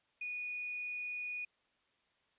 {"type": "tone with quantisation", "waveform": "sine", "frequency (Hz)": 2464, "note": "D#7", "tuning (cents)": -17, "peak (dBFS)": -38, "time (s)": [0.21, 1.45], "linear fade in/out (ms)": 5, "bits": 11, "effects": ["white hiss -75 dBFS RMS until 2.38 s", "resampled to 8000 Hz"]}